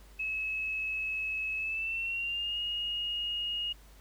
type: tone with pitch glide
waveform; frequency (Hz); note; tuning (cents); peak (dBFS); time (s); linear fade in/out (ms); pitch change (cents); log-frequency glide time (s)
sine; 2582 to 2865; E7 to F7; -37 to +44; -31; 0.19-3.73; 10; +181; 1.56-2.59
effects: added 50 Hz sine -52 dBFS peak until 4 s + pink hiss -60 dBFS RMS until 4 s